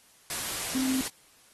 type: tone in noise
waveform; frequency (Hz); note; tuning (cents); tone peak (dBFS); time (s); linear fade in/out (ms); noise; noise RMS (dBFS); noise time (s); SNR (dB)
sine; 261.6; C4; 0; -26; 0.75-1.01; 0; white; -33; 0.3-1.08; +4
effects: white hiss -59 dBFS RMS until 1.53 s + AAC 32 kbps